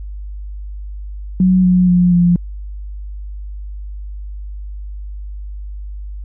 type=tone with pitch steps; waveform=sine; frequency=185 / 181.51 / 178.08 / 174.72 Hz; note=F#3 / F#3 / F3 / F3; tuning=0 / -33 / +34 / +1 cents; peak=-8 dBFS; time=1.4-2.36 s; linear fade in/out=2 ms; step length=240 ms; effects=added 50 Hz sine -25 dBFS peak until 6.24 s